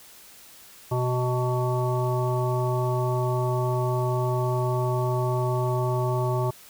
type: harmonic tone with a mistuned harmonic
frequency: 124.9 Hz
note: B2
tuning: 20 cents sharp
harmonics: 1 / 3 / 5 / 7 / 9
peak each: -24 / -29 / -31 / -32 / -34 dBFS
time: 0.91-6.51 s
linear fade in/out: 10 ms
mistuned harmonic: 7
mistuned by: +21 cents
effects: white hiss -49 dBFS RMS until 6.69 s